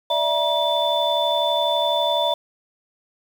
sine tone cluster, 590 / 662 / 955 / 3516 Hz, D5 / E5 / A#5 / A7, +8 / +7 / +42 / -2 cents, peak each -23 dBFS, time 0.1-2.34 s, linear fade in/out 5 ms, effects tanh soft clip ceiling -7 dBFS + 7-bit

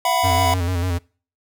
square chord, E suspended second, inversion none, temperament equal with one note detuned, 676.6 / 740 / 987.8 Hz, E5 / F#5 / B5, +45 / 0 / 0 cents, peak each -23 / -22 / -21 dBFS, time 0.05-0.54 s, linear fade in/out 2 ms
square tone with vibrato, 89.1 Hz, F2, 35 cents sharp, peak -20 dBFS, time 0.23-0.99 s, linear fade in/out 20 ms, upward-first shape square, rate 6.7 Hz, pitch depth 52 cents each way
effects noise-tail reverb RT60 0.4 s tail -24 dB re dry

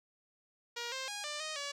5% pulse tone with pitch steps, 474.5 / 527 / 821 / 594 / 622 / 569 Hz, A#4 / C5 / G#5 / D5 / D#5 / C#5, +31 / +12 / -20 / +20 / -1 / +45 cents, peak -26 dBFS, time 0.76-1.72 s, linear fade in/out 10 ms, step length 160 ms, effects low-pass 8000 Hz 12 dB/octave

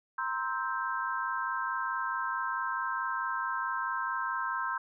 sine chord, C dominant seventh, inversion third, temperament just, 941.9 / 1046.5 / 1308.1 / 1569.8 Hz, Bb5 / C6 / E6 / G6, +18 / 0 / -14 / +2 cents, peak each -38 / -34 / -37 / -35 dBFS, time 0.18-4.78 s, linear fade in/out 5 ms, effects none

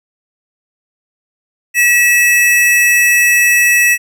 square tone pair together, 1933 / 2612 Hz, B6 / E7, -38 / -17 cents, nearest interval perfect fourth, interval 521 cents, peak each -11 dBFS, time 1.74-3.98 s, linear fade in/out 50 ms, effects none

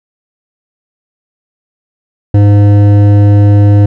triangle tone with hard clipping, 102.2 Hz, G#2, 27 cents flat, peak -4 dBFS, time 2.34-3.86 s, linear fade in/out 5 ms, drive 15 dB, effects none

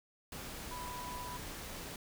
sine tone in noise, 987.8 Hz, B5, in tune, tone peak -43 dBFS, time 0.71-1.37 s, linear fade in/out 2 ms, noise pink, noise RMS -45 dBFS, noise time 0.32-1.96 s, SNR -1 dB, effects none

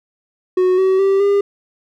triangle tone with pitch steps, 367.9 / 378.9 / 390.2 / 401.9 Hz, F#4 / F#4 / G4 / G4, -10 / +41 / -8 / +43 cents, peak -9 dBFS, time 0.57-1.41 s, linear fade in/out 5 ms, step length 210 ms, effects none

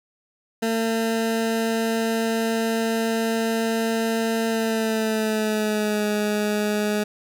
20% pulse tone with pitch glide, 225.9 to 209.6 Hz, A3 to G#3, +46 to +16 cents, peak -16 dBFS, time 0.62-7.04 s, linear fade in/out 10 ms, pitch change -130 cents, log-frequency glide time 4.49-6.05 s, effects none

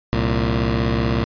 15% pulse tone pair together, 65.41 / 114.56 Hz, C2 / A#2, 0 / -30 cents, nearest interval minor seventh, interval 970 cents, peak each -14 dBFS, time 0.13-1.24 s, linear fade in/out 0 ms, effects resampled to 11025 Hz

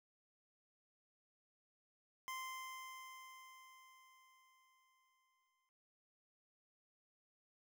25% pulse tone with exponential decay, 1041 Hz, C6, 9 cents flat, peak -39 dBFS, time 2.28-5.69 s, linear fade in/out 0 ms, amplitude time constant 740 ms, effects none

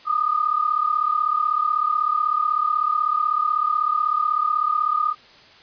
sine tone pair together, 1208.4 / 1244.5 Hz, D6 / D#6, +49 / 0 cents, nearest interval minor second, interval 51 cents, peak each -21 dBFS, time 0.05-5.15 s, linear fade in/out 50 ms, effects white hiss -48 dBFS RMS until 5.62 s + resampled to 11025 Hz

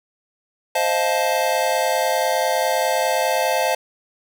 square chord, F dominant seventh, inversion second, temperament just, 523.8 / 628.6 / 698.5 / 873.1 Hz, C5 / Eb5 / F5 / A5, +2 / +18 / 0 / -14 cents, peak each -24 dBFS, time 0.75-3.75 s, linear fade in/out 5 ms, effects none

